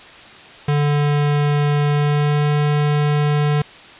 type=tone with pitch glide; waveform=square; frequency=146.3 to 147.66 Hz; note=D3 to D3; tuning=-6 to +10 cents; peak=-15 dBFS; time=0.68-3.62 s; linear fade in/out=5 ms; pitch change=+16 cents; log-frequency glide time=1.88-2.48 s; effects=white hiss -40 dBFS RMS until 3.99 s + resampled to 8000 Hz